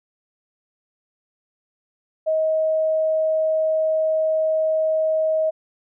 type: tone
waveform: sine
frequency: 632 Hz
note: D#5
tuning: 27 cents sharp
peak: -17 dBFS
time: 2.26-5.51 s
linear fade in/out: 20 ms
effects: none